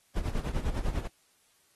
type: noise with tremolo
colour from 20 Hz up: brown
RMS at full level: -28 dBFS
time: 0.15-1.08 s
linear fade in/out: 20 ms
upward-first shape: sine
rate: 10 Hz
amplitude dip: 75%
effects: white hiss -67 dBFS RMS until 1.75 s + AAC 32 kbps